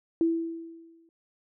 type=tone with exponential decay; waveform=sine; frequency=330.7 Hz; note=E4; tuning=6 cents sharp; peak=-19 dBFS; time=0.21-1.09 s; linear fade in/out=1 ms; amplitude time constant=190 ms; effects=none